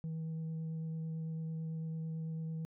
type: tone with vibrato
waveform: sine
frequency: 160.8 Hz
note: E3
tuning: 43 cents flat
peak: -34 dBFS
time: 0.04-2.65 s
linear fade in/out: 0 ms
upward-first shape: sine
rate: 9 Hz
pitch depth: 9 cents each way
effects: tanh soft clip ceiling -36 dBFS